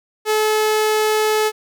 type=tone; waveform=sawtooth; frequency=430.5 Hz; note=A4; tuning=38 cents flat; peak=-11 dBFS; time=0.25-1.52 s; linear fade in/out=50 ms; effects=none